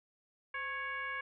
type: tone with frequency modulation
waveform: sine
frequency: 1661.2 Hz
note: G#6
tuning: in tune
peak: -36 dBFS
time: 0.54-1.21 s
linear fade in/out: 5 ms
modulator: 572 Hz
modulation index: 1.2
effects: none